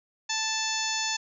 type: harmonic tone with a mistuned harmonic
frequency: 880 Hz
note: A5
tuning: in tune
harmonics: 1 / 2 / 3 / 4 / 5 / 6 / 7 / 8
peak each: -35 / -35 / -35 / -35 / -35 / -35 / -35 / -35 dBFS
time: 0.29-1.17 s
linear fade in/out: 10 ms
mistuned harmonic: 8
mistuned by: -51 cents
effects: none